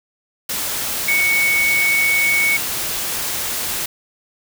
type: tone in noise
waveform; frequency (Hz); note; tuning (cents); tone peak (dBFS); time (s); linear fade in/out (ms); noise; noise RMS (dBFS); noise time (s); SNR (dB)
sine; 2224; C#7; +5; -14; 1.08-2.57; 5; white; -23; 0.49-3.86; +6
effects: none